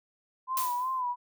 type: tone with vibrato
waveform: sine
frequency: 1010 Hz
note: B5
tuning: 39 cents sharp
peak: -28 dBFS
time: 0.47-1.16 s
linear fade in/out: 50 ms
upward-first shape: sine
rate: 2.8 Hz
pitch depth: 68 cents each way
type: noise with exponential decay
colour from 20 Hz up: blue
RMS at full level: -30 dBFS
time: 0.57-1.01 s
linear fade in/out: 1 ms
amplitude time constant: 94 ms
effects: none